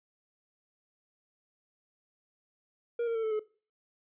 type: tone with pitch steps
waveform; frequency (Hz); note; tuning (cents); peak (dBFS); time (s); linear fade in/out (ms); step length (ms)
triangle; 471.8 / 460.5 / 449.5 / 438.7 / 428.2; A#4 / A#4 / A4 / A4 / A4; +21 / -21 / +37 / -5 / -47; -26; 2.99-3.395; 5; 81
effects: noise-tail reverb RT60 0.4 s tail -20 dB re dry + resampled to 8000 Hz